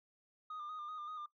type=tone with vibrato; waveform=sine; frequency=1223 Hz; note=D#6; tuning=30 cents flat; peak=-40 dBFS; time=0.5-1.26 s; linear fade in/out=5 ms; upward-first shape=square; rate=5.2 Hz; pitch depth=34 cents each way; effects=noise-tail reverb RT60 0.1 s tail -20 dB re dry + tanh soft clip ceiling -41 dBFS